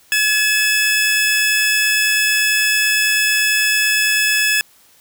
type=tone pair together; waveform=sawtooth; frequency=1703 / 2599 Hz; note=G#6 / E7; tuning=+43 / -25 cents; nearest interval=perfect fifth; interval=732 cents; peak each=-13 dBFS; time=0.12-4.61 s; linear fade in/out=0 ms; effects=white hiss -51 dBFS RMS until 5 s